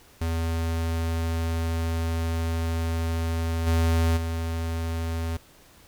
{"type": "tone with level steps", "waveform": "square", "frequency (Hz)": 82.41, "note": "E2", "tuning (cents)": 0, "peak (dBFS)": [-25, -20, -27], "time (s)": [0.21, 5.37], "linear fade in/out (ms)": 5, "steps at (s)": [3.66, 4.16], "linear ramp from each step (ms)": 20, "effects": ["pink hiss -54 dBFS RMS until 5.87 s"]}